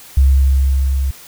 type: tone with level ramp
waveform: sine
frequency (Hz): 67.3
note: C2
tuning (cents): +49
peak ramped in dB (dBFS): -6 to -14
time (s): 0.17-1.11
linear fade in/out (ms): 5
effects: white hiss -39 dBFS RMS until 1.27 s